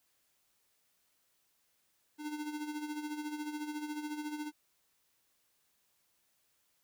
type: tone with tremolo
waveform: square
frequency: 300 Hz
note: D4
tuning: 37 cents sharp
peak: -36 dBFS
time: 2.18-4.52 s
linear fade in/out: 50 ms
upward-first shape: sine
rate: 14 Hz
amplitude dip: 60%
effects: white hiss -75 dBFS RMS until 6.83 s